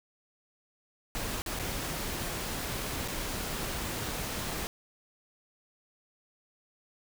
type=noise with dropouts; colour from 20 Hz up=pink; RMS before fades=-35 dBFS; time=1.15-4.67 s; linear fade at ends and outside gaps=0 ms; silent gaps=1.42-1.462 / 1.59-1.596 / 3.077-3.083 s; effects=none